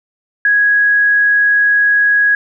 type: tone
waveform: sine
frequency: 1661.2 Hz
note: G#6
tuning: in tune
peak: -8 dBFS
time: 0.45-2.35 s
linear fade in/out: 2 ms
effects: none